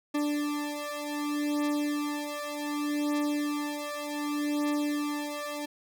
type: beating tone pair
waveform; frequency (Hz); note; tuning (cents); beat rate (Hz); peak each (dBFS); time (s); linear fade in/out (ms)
40% pulse; 293.7 / 294.36; D4 / D4; 0 / +4; 0.66; -31; 0.14-5.66; 10
effects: none